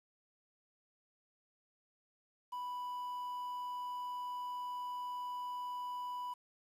triangle tone with quantisation, 987.8 Hz, B5, in tune, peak -37 dBFS, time 2.52-6.34 s, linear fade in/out 10 ms, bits 10, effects resampled to 32000 Hz

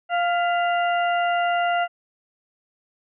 harmonic tone with a mistuned harmonic, 698.5 Hz, F5, in tune, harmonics 1 / 2 / 3 / 4, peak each -20 / -26 / -32 / -32 dBFS, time 0.09-1.88 s, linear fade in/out 50 ms, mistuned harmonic 3, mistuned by -75 cents, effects none

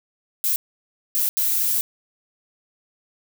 violet noise bursts at uneven times, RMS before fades -21 dBFS, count 3, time 0.44-0.56 / 1.15-1.29 / 1.37-1.81 s, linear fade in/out 0 ms, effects none

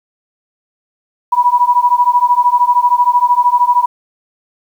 sine beating tone pair, 970 / 983 Hz, B5 / B5, -31 / -8 cents, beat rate 13 Hz, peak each -11 dBFS, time 1.32-3.86 s, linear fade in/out 10 ms, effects 7-bit

